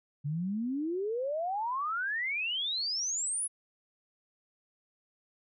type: exponential sweep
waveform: sine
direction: up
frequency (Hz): 139.3 to 10548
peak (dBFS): -30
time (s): 0.24-3.48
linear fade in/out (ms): 20
effects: none